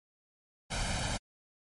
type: noise with comb filter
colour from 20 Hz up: pink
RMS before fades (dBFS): -33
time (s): 0.7-1.18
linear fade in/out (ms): 20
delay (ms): 1.3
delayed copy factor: +0.75
effects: low-pass 10000 Hz 12 dB/octave + MP3 48 kbps